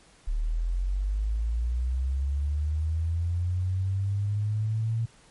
sine linear sweep, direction up, 36.12 to 115 Hz, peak -24 dBFS, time 0.27-5.06 s, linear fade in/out 10 ms, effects pink hiss -57 dBFS RMS until 5.3 s + MP3 48 kbps

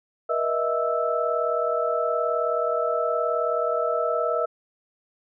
sine tone cluster, 478.1 / 618 / 657 / 1317 Hz, A#4 / D#5 / E5 / E6, +44 / -12 / -6 / -2 cents, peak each -27 dBFS, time 0.29-4.46 s, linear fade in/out 10 ms, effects none

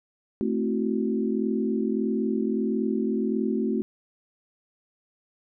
sine chord, F# half-diminished seventh, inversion first, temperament equal with one note detuned, 220 / 261.6 / 329.6 / 373.2 Hz, A3 / C4 / E4 / F#4, 0 / 0 / 0 / +15 cents, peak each -26 / -29 / -32 / -29 dBFS, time 0.41-3.82 s, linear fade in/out 0 ms, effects none

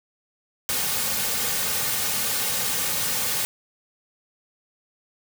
white noise with comb filter, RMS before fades -25 dBFS, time 0.69-3.45 s, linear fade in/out 0 ms, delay 3 ms, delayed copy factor -0.6, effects none

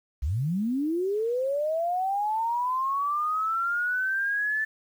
sine linear sweep, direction up, 58.27 to 1760 Hz, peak -24 dBFS, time 0.22-4.65 s, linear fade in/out 10 ms, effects 9-bit

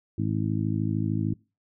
harmonic tone, 53.3 Hz, G#1, 46 cents sharp, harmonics 2 / 3 / 4 / 5 / 6, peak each -28 / -30 / -31 / -32 / -33 dBFS, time 0.18-1.34 s, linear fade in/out 5 ms, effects noise-tail reverb RT60 0.3 s tail -24 dB re dry

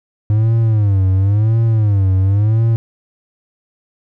triangle tone with vibrato, 103.83 Hz, G#2, in tune, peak -8 dBFS, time 0.3-2.76 s, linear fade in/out 0 ms, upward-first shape sine, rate 0.95 Hz, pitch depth 170 cents each way, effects none

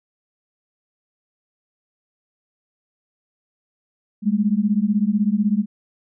sine beating tone pair, 200.2 / 216.2 Hz, G3 / A3, +37 / -30 cents, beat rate 16 Hz, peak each -19 dBFS, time 4.22-5.66 s, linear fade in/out 50 ms, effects none

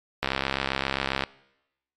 click train, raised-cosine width 0.3 ms, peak -8 dBFS, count 69, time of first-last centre 0.23-1.237 s, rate 67.5 Hz, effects noise-tail reverb RT60 0.9 s tail -22 dB re dry + MP3 64 kbps

